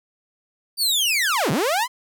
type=linear two-way sweep; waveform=sawtooth; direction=down then up; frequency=4696 to 121 to 1056 Hz; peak=-15 dBFS; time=0.77-1.88 s; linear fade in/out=50 ms; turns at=1.51 s; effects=none